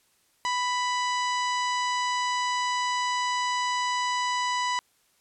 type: harmonic tone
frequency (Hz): 990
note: B5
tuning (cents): +4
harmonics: 1 / 2 / 3 / 4 / 5 / 6 / 7 / 8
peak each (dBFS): -26 / -32 / -36 / -38 / -40 / -42 / -43 / -44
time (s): 0.45-4.79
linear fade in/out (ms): 0
effects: white hiss -66 dBFS RMS until 5.2 s + low-pass 12000 Hz 12 dB/octave